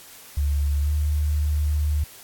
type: tone with pitch glide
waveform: sine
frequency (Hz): 71.9 to 74.69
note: D2 to D2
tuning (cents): -36 to +30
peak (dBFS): -19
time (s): 0.37-2.04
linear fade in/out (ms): 5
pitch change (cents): +66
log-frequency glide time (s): 0.81-0.9
effects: white hiss -45 dBFS RMS until 2.23 s + AAC 64 kbps